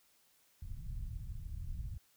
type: low-pass noise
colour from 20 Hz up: pink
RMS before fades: -42 dBFS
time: 0.62-1.98 s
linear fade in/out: 5 ms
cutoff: 120 Hz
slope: 24 dB/octave
effects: white hiss -70 dBFS RMS until 2.16 s